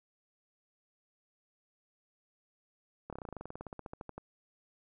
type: slowing click train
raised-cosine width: 1 ms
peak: -28 dBFS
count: 22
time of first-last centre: 3.1-4.18 s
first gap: 27 ms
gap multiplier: 1.06
effects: none